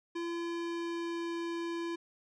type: tone with pitch glide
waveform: square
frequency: 340.1 to 338.1 Hz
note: F4 to E4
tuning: -46 to +44 cents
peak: -35 dBFS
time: 0.15-1.96 s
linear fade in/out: 10 ms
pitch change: -10 cents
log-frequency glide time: 0.32-1.33 s
effects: low-pass 5000 Hz 12 dB/octave